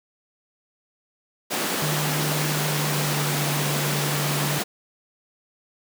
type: high-pass noise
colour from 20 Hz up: pink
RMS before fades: -26 dBFS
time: 1.5-4.64 s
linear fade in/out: 20 ms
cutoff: 190 Hz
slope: 24 dB/octave
type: tone with pitch glide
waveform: sine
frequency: 150 to 146.07 Hz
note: D3 to D3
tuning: +37 to -9 cents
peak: -25 dBFS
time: 1.82-4.59 s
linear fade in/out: 5 ms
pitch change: -46 cents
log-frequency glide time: 2.58-3.42 s
effects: none